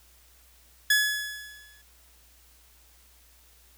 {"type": "tone with exponential decay", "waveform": "sawtooth", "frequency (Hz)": 1698, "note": "G#6", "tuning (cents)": 38, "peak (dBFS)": -14, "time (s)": [0.9, 1.82], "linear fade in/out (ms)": 5, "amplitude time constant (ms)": 200, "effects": ["added 60 Hz sine -59 dBFS peak until 3.77 s", "white hiss -59 dBFS RMS until 3.77 s"]}